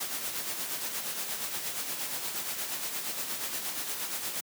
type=noise with tremolo; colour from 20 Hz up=white; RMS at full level=-33 dBFS; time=0-4.41 s; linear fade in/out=10 ms; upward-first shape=sine; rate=8.5 Hz; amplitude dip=45%; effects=high-pass 150 Hz 12 dB/octave